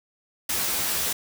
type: noise with comb filter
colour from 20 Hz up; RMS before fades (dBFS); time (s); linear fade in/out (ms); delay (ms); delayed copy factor
white; -26; 0.49-1.13; 5; 14; +1
effects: none